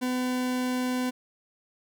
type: tone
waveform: 40% pulse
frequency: 252.1 Hz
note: B3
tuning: 36 cents sharp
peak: -25 dBFS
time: 0.01-1.11 s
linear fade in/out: 20 ms
effects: none